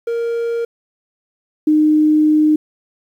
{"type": "tone pair in turn", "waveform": ["triangle", "sine"], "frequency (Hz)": [466.1, 306.1], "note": ["A#4", "D#4"], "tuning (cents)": [0, -28], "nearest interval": "perfect fifth", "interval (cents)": 728, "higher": "first", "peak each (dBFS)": [-15, -9], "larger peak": "second", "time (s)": [[0.07, 0.65], [1.67, 2.56]], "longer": "second", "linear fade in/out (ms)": 5, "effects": ["8-bit"]}